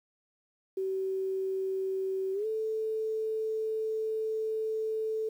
sine tone with pitch glide, 382 to 438.8 Hz, G4 to A4, -45 to -5 cents, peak -29 dBFS, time 0.77-5.29 s, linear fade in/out 5 ms, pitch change +240 cents, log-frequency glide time 2.33-2.46 s, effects 10-bit

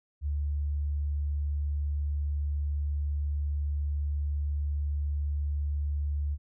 sine tone, 72.8 Hz, D2, 15 cents flat, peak -27 dBFS, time 0.21-6.38 s, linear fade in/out 50 ms, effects none

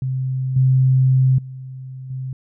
sine tone with level steps, 130.6 Hz, C3, 3 cents flat, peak -19 / -11 / -30 / -24 dBFS, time 0.02-2.33 s, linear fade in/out 2 ms, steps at 0.56 / 1.38 / 2.1 s, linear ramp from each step 5 ms, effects none

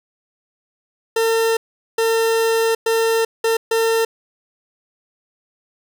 40% pulse tone bursts at uneven times, 452.9 Hz, A#4, 50 cents flat, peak -14 dBFS, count 5, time 1.16-1.57 / 1.98-2.75 / 2.86-3.25 / 3.44-3.57 / 3.71-4.05 s, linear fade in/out 5 ms, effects none

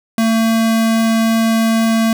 square tone, 225.3 Hz, A3, 41 cents sharp, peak -12 dBFS, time 0.18-2.13 s, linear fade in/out 2 ms, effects none

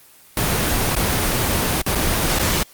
pink noise with dropouts, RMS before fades -19 dBFS, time 0.37-2.63 s, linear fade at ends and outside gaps 2 ms, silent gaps 0.952-0.963 / 1.817-1.863 / 1.95-1.954 / 2.388-2.395 s, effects white hiss -48 dBFS RMS until 2.73 s + Opus 24 kbps

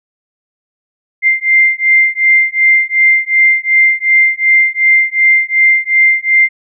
sine beating tone pair, 2093 / 2095.7 Hz, C7 / C7, 0 / +2 cents, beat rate 2.7 Hz, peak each -10 dBFS, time 1.22-6.49 s, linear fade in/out 50 ms, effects none

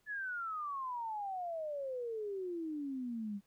sine exponential sweep, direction down, 1737 to 196 Hz, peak -37 dBFS, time 0.06-3.41 s, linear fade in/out 50 ms, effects pink hiss -75 dBFS RMS until 3.46 s

